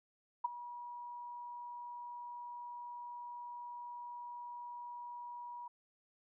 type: tone with ADSR envelope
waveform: sine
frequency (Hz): 964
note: B5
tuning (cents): -42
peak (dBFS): -28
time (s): 0.44-5.68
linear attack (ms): 10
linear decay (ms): 16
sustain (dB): -16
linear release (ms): 6
effects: none